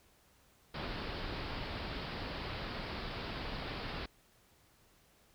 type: low-pass noise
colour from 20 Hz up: pink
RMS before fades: -41 dBFS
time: 0.74-4.06 s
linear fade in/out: 5 ms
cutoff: 5000 Hz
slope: 96 dB/octave
effects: pink hiss -67 dBFS RMS until 5.34 s